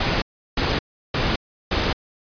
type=noise bursts; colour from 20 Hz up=pink; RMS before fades=-21 dBFS; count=4; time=0-1.93 s; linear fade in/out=5 ms; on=220 ms; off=350 ms; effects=resampled to 11025 Hz